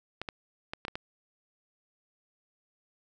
clicks, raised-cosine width 0.3 ms, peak -19 dBFS, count 6, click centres 0.216 / 0.288 / 0.735 / 0.851 / 0.882 / 0.955 s, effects none

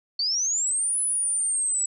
sine linear two-way sweep, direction up then down, 4425 to 10100 to 7750 Hz, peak -22 dBFS, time 0.19-1.86 s, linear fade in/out 5 ms, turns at 1 s, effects none

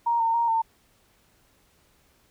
sine tone with pitch steps, 937 / 911 / 934 / 903 Hz, A#5 / A#5 / A#5 / A5, +9 / -40 / +3 / +45 cents, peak -20 dBFS, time 0.06-0.62 s, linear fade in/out 10 ms, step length 140 ms, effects pink hiss -63 dBFS RMS until 2.3 s

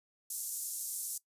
white band-pass noise, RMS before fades -39 dBFS, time 0.3-1.18 s, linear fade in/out 5 ms, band 6600 to 13000 Hz, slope 24 dB/octave, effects noise-tail reverb RT60 0.1 s tail -19 dB re dry + resampled to 32000 Hz

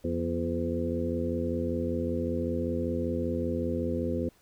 harmonic tone with a mistuned harmonic, 85.2 Hz, F2, 42 cents flat, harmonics 1 / 2 / 3 / 4 / 5 / 6, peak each -34 / -37 / -32 / -35 / -37 / -34 dBFS, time 0.04-4.29 s, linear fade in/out 5 ms, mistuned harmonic 3, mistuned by -71 cents, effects pink hiss -63 dBFS RMS until 4.41 s

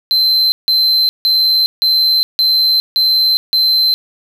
triangle tone bursts, 4090 Hz, C8, 40 cents flat, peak -8 dBFS, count 7, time 0.11-3.94 s, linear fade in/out 0 ms, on 410 ms, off 160 ms, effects none

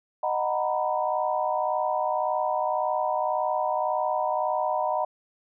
sine chord, B major seventh, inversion first, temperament just, 617.4 / 740.8 / 926 / 987.8 Hz, D#5 / F#5 / A#5 / B5, -14 / +2 / -12 / 0 cents, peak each -28 / -28 / -30 / -30 dBFS, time 0.23-5.05 s, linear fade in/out 5 ms, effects none

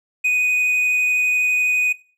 triangle tone with vibrato, 2489 Hz, D#7, in tune, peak -14 dBFS, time 0.24-1.93 s, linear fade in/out 10 ms, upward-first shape triangle, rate 12 Hz, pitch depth 8 cents each way, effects noise-tail reverb RT60 0.4 s tail -19 dB re dry

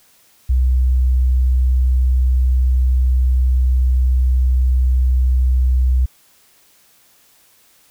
sine tone, 63.4 Hz, B1, 46 cents sharp, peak -11 dBFS, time 0.49-6.06 s, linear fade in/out 10 ms, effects white hiss -53 dBFS RMS until 7.9 s

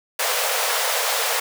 pink high-pass noise, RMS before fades -22 dBFS, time 0.19-1.4 s, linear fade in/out 5 ms, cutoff 460 Hz, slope 96 dB/octave, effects none

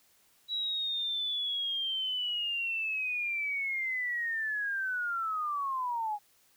sine linear sweep, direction down, 3911 to 814 Hz, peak -30 dBFS, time 0.48-6.19 s, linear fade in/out 50 ms, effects white hiss -66 dBFS RMS until 6.56 s

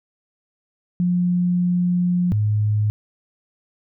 sine tone pair in turn, 177.7 / 105.66 Hz, F3 / G#2, +30 / +30 cents, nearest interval major sixth, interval 900 cents, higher first, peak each -16 dBFS, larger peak neither, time 1-2.32 / 2.32-2.9 s, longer first, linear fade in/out 0 ms, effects none

